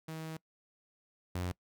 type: tone pair in turn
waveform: sawtooth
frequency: 159.6 / 89.91 Hz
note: D#3 / F#2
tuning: +44 / -49 cents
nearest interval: minor seventh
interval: 993 cents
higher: first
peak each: -36 / -30 dBFS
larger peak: second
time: 0.08-0.37 / 1.35-1.52 s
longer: first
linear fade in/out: 5 ms
effects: noise-tail reverb RT60 0.1 s tail -23 dB re dry